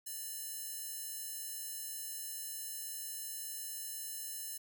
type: tone with high-pass filter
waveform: square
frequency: 587.3 Hz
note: D5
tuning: in tune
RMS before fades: -43 dBFS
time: 0.06-4.58 s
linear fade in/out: 10 ms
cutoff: 8900 Hz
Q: 0.68
effects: none